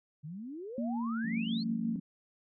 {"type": "exponential sweep", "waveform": "sine", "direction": "up", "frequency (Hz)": [140.9, 4493], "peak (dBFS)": -39, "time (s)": [0.23, 1.64], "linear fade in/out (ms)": 20}
{"type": "tone with pitch glide", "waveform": "sine", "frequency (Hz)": [235.5, 227.2], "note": ["A#3", "A#3"], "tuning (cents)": [18, -44], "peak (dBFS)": -31, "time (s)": [0.78, 1.96], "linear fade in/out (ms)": 2, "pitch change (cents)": -62, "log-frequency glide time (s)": [0.97, 1.14]}
{"type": "chord", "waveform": "sine", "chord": "G half-diminished seventh", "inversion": "third", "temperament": "equal", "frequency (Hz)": [174.61, 196, 233.1, 277.2], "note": ["F3", "G3", "Bb3", "Db4"], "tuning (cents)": [0, 0, 0, 0], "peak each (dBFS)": [-38, -41, -43, -43], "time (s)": [1.24, 2], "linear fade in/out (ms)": 10}
{"effects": ["MP3 96 kbps"]}